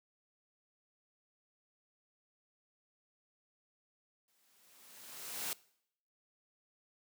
white noise with exponential growth, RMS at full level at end -37 dBFS, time 4.28-5.53 s, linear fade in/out 1 ms, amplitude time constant 270 ms, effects noise-tail reverb RT60 0.7 s tail -22 dB re dry + high-pass 150 Hz 12 dB/octave

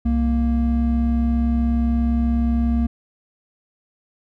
triangle tone pair together, 65.4 / 233.1 Hz, C2 / A#3, 0 / 0 cents, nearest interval octave + minor seventh, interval 2200 cents, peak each -17 dBFS, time 0.05-2.87 s, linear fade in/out 10 ms, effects none

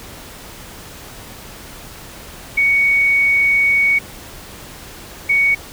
sine tone pair in turn, 2233 / 2233 Hz, C#7 / C#7, +12 / +12 cents, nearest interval unison, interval 0 cents, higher neither, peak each -11 dBFS, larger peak neither, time 2.57-3.99 / 5.29-5.55 s, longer first, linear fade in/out 10 ms, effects pink hiss -36 dBFS RMS until 5.72 s

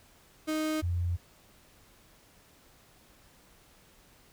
35% pulse / sine tone pair in turn, 311.1 / 87.3 Hz, D#4 / F2, 0 / 0 cents, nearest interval octave + minor seventh, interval 2200 cents, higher first, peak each -27 dBFS, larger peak neither, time 0.47-0.82 / 0.82-1.17 s, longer neither, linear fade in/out 20 ms, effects pink hiss -60 dBFS RMS until 4.32 s

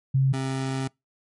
sine / 25% pulse tone pair in turn, 134.1 / 133.17 Hz, C3 / C3, +43 / +31 cents, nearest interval unison, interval 12 cents, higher first, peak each -17 / -22 dBFS, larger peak first, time 0.14-0.33 / 0.33-0.88 s, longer second, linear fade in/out 10 ms, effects noise-tail reverb RT60 0.2 s tail -25 dB re dry + MP3 48 kbps

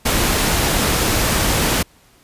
pink noise, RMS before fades -17 dBFS, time 0.05-1.83 s, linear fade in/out 10 ms, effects pink hiss -52 dBFS RMS until 2.23 s + resampled to 32000 Hz

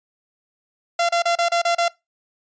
sawtooth tone bursts, 686 Hz, F5, 31 cents flat, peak -13 dBFS, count 7, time 0.99-1.882 s, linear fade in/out 5 ms, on 100 ms, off 32 ms, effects noise-tail reverb RT60 0.2 s tail -21 dB re dry + resampled to 16000 Hz

